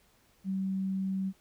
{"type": "tone", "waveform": "sine", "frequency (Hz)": 191.4, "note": "G3", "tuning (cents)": -41, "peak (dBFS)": -29, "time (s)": [0.44, 1.33], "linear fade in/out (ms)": 50, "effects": ["pink hiss -66 dBFS RMS until 1.4 s"]}